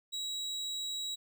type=tone; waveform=35% pulse; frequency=3869 Hz; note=B7; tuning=36 cents flat; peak=-33 dBFS; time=0.12-1.16 s; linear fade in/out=20 ms; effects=none